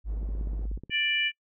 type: tone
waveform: sine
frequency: 51.5 Hz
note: G#1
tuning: 14 cents flat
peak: -28 dBFS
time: 0.04-0.8 s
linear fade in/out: 50 ms
type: low-pass noise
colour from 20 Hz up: pink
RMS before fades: -47 dBFS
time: 0.05-0.69 s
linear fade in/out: 50 ms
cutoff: 460 Hz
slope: 12 dB/octave
type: click train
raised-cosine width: 3 ms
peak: -29 dBFS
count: 12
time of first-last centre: 0.23-0.897 s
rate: 16.5 Hz
type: harmonic tone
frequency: 589 Hz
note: D5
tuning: 5 cents sharp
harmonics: 3 / 4 / 5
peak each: -31 / -27 / -28 dBFS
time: 0.9-1.32 s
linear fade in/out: 50 ms
effects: noise-tail reverb RT60 0.1 s tail -25 dB re dry